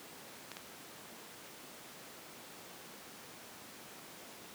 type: clicks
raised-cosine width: 0.2 ms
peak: -26 dBFS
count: 2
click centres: 0.517 / 0.569 s
effects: pink hiss -51 dBFS RMS until 4.54 s + high-pass 200 Hz 12 dB/octave